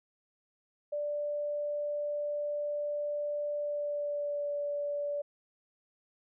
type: tone with pitch glide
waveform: sine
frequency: 587.3 to 579.2 Hz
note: D5 to D5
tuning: 0 to -24 cents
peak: -31 dBFS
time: 0.92-5.22 s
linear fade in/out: 10 ms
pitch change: -24 cents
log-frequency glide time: 3.55-4.52 s
effects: none